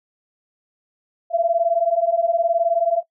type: beating tone pair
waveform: sine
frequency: 664 / 683 Hz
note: E5 / F5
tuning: +12 / -39 cents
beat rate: 19 Hz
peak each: -19 dBFS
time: 1.3-3.03 s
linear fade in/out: 50 ms
effects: noise-tail reverb RT60 0.1 s tail -19 dB re dry